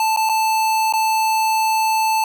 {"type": "tone with dropouts", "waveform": "square", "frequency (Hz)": 880, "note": "A5", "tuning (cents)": 0, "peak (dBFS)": -16, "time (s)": [0, 2.24], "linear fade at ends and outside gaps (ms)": 2, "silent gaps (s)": [[0.163, 0.172], [0.291, 0.295], [0.925, 0.936]], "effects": []}